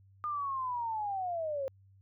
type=linear sweep; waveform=sine; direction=down; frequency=1221 to 523 Hz; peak=-32 dBFS; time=0.24-1.68 s; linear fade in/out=0 ms; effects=added 97 Hz sine -58 dBFS peak until 2.01 s